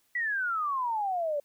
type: exponential sweep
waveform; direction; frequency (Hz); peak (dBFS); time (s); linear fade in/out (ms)
sine; down; 1978 to 564; -27; 0.15-1.4; 5
effects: white hiss -70 dBFS RMS until 1.44 s